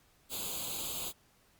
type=noise with comb filter; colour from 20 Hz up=white; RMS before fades=-38 dBFS; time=0.29-1.13 s; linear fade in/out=50 ms; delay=0.27 ms; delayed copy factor=+0.85; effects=pink hiss -67 dBFS RMS until 1.59 s + Opus 48 kbps